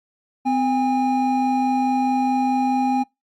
triangle tone pair together, 256.1 / 813 Hz, C4 / G#5, -37 / -37 cents, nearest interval octave + minor sixth, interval 2000 cents, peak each -18 dBFS, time 0.45-3.04 s, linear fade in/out 20 ms, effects noise-tail reverb RT60 0.2 s tail -25 dB re dry + Opus 48 kbps

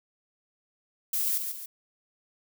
violet noise with echo, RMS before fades -28 dBFS, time 1.13-1.38 s, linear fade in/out 5 ms, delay 140 ms, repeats 2, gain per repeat -6 dB, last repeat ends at 1.66 s, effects none

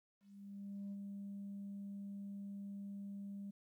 sine tone with ADSR envelope, 199.7 Hz, G3, 32 cents sharp, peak -40 dBFS, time 0.2-3.51 s, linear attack 720 ms, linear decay 36 ms, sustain -3 dB, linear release 10 ms, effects tanh soft clip ceiling -41 dBFS + 13-bit

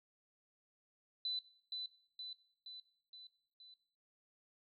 sine tone with echo, 4000 Hz, B7, 21 cents sharp, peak -36 dBFS, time 1.25-1.39 s, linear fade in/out 2 ms, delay 470 ms, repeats 5, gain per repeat -4 dB, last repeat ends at 3.74 s, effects noise-tail reverb RT60 0.6 s tail -17 dB re dry

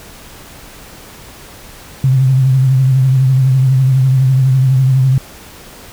sine tone with vibrato, 131.5 Hz, C3, 9 cents sharp, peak -7 dBFS, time 2.04-5.18 s, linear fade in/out 2 ms, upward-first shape triangle, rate 12 Hz, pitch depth 61 cents each way, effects pink hiss -36 dBFS RMS until 5.92 s

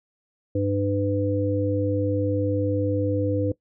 harmonic tone, 100 Hz, G2, 35 cents sharp, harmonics 1 / 3 / 5, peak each -25 / -25 / -25 dBFS, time 0.55-3.52 s, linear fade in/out 5 ms, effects noise-tail reverb RT60 0.1 s tail -19 dB re dry

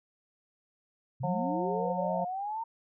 sine linear sweep, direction up, 118.6 to 924 Hz, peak -32 dBFS, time 1.2-2.64 s, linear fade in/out 10 ms
harmonic tone, 180 Hz, F#3, 47 cents flat, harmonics 1 / 3 / 4 / 5, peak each -35 / -35 / -35 / -35 dBFS, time 1.23-2.25 s, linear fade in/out 10 ms
effects none

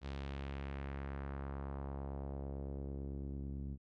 sawtooth tone with low-pass filter sweep, 69 Hz, C#2, 7 cents flat, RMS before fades -43 dBFS, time 0.01-3.78 s, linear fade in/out 50 ms, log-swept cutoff 4200 to 220 Hz, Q 1.4, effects none

